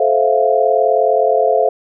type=chord; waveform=sine; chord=F major seventh; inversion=first; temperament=equal with one note detuned; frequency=433.7 / 523.3 / 659.3 / 698.5 Hz; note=A4 / C5 / E5 / F5; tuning=-25 / 0 / 0 / 0 cents; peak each=-16 dBFS; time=0-1.69 s; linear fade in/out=5 ms; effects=none